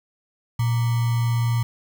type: tone with sample-and-hold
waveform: sine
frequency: 117.6 Hz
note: A#2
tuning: 16 cents sharp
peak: -18 dBFS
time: 0.59-1.63 s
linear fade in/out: 5 ms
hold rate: 1050 Hz
effects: none